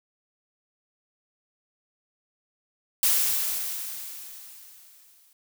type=noise with exponential decay; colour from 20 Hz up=blue; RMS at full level=-20 dBFS; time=3.03-5.33 s; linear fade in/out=2 ms; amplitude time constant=500 ms; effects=none